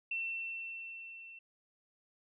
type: tone with level ramp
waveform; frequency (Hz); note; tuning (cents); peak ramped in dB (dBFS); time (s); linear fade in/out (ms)
sine; 2695; E7; +38; -33 to -49; 0.11-1.39; 5
effects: none